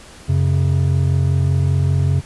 triangle tone pair together, 90.7 / 135.9 Hz, F#2 / C#3, -34 / -34 cents, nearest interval perfect fifth, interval 700 cents, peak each -14 dBFS, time 0.28-2.21 s, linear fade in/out 20 ms, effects pink hiss -41 dBFS RMS until 2.25 s + resampled to 24000 Hz

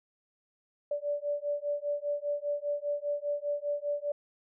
sine beating tone pair, 579 / 584 Hz, D5 / D5, -25 / -10 cents, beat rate 5 Hz, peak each -33 / -33 dBFS, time 0.91-4.12 s, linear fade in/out 5 ms, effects none

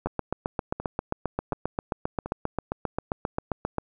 two click trains, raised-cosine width 1 ms, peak -18 / -12 dBFS, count 4 / 29, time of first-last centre 0.07-2.26 / 0.06-3.783 s, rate 1.37 / 7.52 Hz, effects none

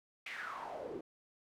pink noise with band-pass filter sweep, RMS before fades -44 dBFS, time 0.26-1.01 s, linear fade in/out 5 ms, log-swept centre 2400 to 330 Hz, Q 5.1, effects none

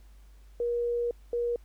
sine tone pair in turn, 476.5 / 476.5 Hz, A#4 / A#4, +38 / +38 cents, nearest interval unison, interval 0 cents, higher neither, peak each -26 dBFS, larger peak neither, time 0.6-1.11 / 1.33-1.56 s, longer first, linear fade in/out 2 ms, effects added 50 Hz sine -50 dBFS peak until 1.64 s + pink hiss -66 dBFS RMS until 1.64 s

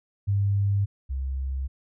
sine tone pair in turn, 100 / 66.58 Hz, G2 / C2, +35 / +31 cents, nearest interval perfect fifth, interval 704 cents, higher first, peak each -20 / -26 dBFS, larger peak first, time 0.27-0.86 / 1.09-1.68 s, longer neither, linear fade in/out 20 ms, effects none

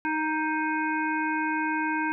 harmonic tone with a mistuned harmonic, 311.1 Hz, D#4, in tune, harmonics 1 / 3 / 5 / 7 / 8, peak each -29 / -29 / -30 / -38 / -38 dBFS, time 0.05-2.12 s, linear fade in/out 0 ms, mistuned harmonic 5, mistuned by +16 cents, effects none

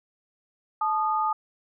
sine tone pair together, 869 / 1229 Hz, A5 / D#6, -22 / -22 cents, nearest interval tritone, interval 600 cents, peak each -25 dBFS, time 0.81-1.33 s, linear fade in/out 5 ms, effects none

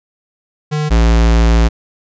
square tone pair in turn, 151.3 / 56.67 Hz, D#3 / A#1, -48 / -48 cents, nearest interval octave + perfect fourth, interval 1700 cents, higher first, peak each -15 / -8 dBFS, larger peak second, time 0.71-0.9 / 0.9-1.69 s, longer second, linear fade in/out 20 ms, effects resampled to 16000 Hz

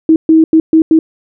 sine tone bursts at uneven times, 320.1 Hz, D#4, 49 cents sharp, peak -3 dBFS, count 5, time 0.09-0.16 / 0.29-0.44 / 0.53-0.6 / 0.73-0.82 / 0.91-0.99 s, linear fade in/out 2 ms, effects none

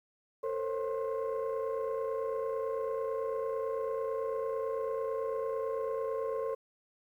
sine tone cluster, 451 / 511 / 540 / 1063 Hz, A4 / C5 / C#5 / C6, +43 / -41 / -45 / +27 cents, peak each -33 / -40 / -35 / -40 dBFS, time 0.43-6.55 s, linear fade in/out 10 ms, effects tanh soft clip ceiling -26 dBFS + 11-bit

